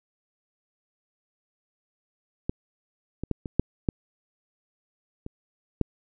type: clicks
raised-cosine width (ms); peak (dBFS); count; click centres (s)
3; -13 / -18 / -12 / -20 / -6 / -9 / -23 / -9; 8; 2.495 / 3.236 / 3.313 / 3.458 / 3.596 / 3.888 / 5.264 / 5.813
effects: none